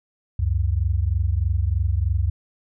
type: tone pair together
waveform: sine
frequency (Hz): 69.3 / 92.5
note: C#2 / F#2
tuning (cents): 0 / 0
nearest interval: perfect fourth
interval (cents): 500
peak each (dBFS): -21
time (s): 0.39-2.3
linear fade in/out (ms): 5
effects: none